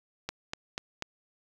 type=click train; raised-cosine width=0.2 ms; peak=-16 dBFS; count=4; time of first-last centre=0.29-1.023 s; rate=4.09 Hz; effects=8-bit